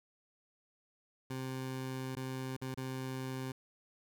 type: tone with dropouts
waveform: 20% pulse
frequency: 130.81 Hz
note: C3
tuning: in tune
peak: -33 dBFS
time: 1.3-3.52 s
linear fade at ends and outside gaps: 5 ms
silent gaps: 2.153-2.166 / 2.566-2.615 / 2.745-2.774 s
effects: none